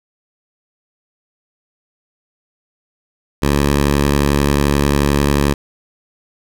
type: tone with vibrato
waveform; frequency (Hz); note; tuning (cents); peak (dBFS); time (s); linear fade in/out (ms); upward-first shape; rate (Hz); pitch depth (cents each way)
10% pulse; 71.3; C#2; +49; -4; 3.42-5.54; 10; triangle; 18; 10
effects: none